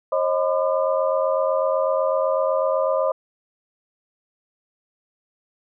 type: tone cluster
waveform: sine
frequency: 537 / 625 / 1010 / 1204 Hz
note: C5 / D#5 / B5 / D6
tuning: +45 / +8 / +39 / +43 cents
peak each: -21 / -22 / -28 / -29 dBFS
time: 0.12-3.12 s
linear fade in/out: 5 ms
effects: none